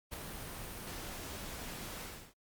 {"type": "noise with ADSR envelope", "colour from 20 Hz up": "pink", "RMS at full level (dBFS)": -39, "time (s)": [0.11, 2.34], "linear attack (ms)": 25, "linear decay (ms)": 9, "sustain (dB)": -5, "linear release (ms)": 310, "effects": ["Opus 32 kbps"]}